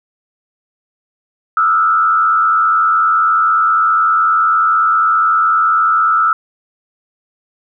sine tone with frequency modulation, 1318 Hz, E6, 1 cent flat, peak -9 dBFS, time 1.57-6.33 s, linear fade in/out 2 ms, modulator 89.6 Hz, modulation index 0.81, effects none

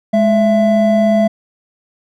triangle tone pair together, 210.1 / 667 Hz, G#3 / E5, +20 / +20 cents, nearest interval octave + minor sixth, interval 2000 cents, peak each -10 dBFS, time 0.13-1.28 s, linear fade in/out 10 ms, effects none

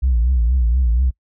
sine tone with vibrato, 60.8 Hz, B1, 26 cents flat, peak -11 dBFS, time 0.02-1.11 s, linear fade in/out 20 ms, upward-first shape triangle, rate 4.2 Hz, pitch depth 160 cents each way, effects noise-tail reverb RT60 0.1 s tail -25 dB re dry + tanh soft clip ceiling -10 dBFS

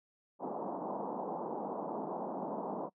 white band-pass noise, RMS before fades -39 dBFS, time 0.39-2.9 s, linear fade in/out 50 ms, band 170 to 960 Hz, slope 48 dB/octave, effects noise-tail reverb RT60 0.1 s tail -23 dB re dry

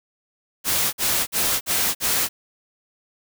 white noise bursts, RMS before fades -21 dBFS, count 5, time 0.64-2.29 s, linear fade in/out 50 ms, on 290 ms, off 50 ms, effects none

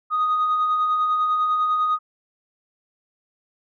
sine tone with tremolo, 1244 Hz, D#6, 1 cent flat, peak -15 dBFS, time 0.1-1.99 s, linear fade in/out 50 ms, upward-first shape sine, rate 10 Hz, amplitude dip 35%, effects tanh soft clip ceiling -15 dBFS

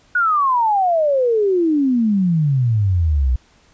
sine exponential sweep, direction down, 1480 to 60 Hz, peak -13 dBFS, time 0.15-3.36 s, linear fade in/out 5 ms, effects pink hiss -54 dBFS RMS until 3.73 s + resampled to 16000 Hz

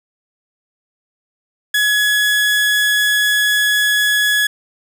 30% pulse tone, 1687 Hz, G#6, 27 cents sharp, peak -10 dBFS, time 1.74-4.47 s, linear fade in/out 5 ms, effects none

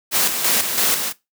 white noise with tremolo, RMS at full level -17 dBFS, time 0.11-1.13 s, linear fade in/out 50 ms, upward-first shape square, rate 3 Hz, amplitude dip 50%, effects noise-tail reverb RT60 0.2 s tail -19 dB re dry + high-pass 150 Hz 12 dB/octave

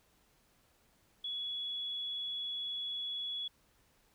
sine tone, 3381 Hz, G#7, 30 cents sharp, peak -36 dBFS, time 1.24-3.48 s, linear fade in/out 5 ms, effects pink hiss -70 dBFS RMS until 4.14 s

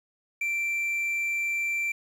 triangle tone with quantisation, 2349 Hz, D7, in tune, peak -24 dBFS, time 0.41-1.92 s, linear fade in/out 5 ms, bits 9, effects none

